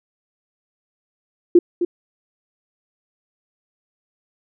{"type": "tone with echo", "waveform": "sine", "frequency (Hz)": 349.2, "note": "F4", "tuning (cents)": 0, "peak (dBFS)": -6, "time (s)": [1.55, 1.59], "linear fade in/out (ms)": 5, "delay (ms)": 260, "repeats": 1, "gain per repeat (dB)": -10, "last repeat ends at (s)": 1.85, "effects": []}